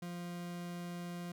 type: tone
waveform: 40% pulse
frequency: 174.61 Hz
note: F3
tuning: in tune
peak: -40 dBFS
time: 0.02-1.32 s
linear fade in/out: 5 ms
effects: none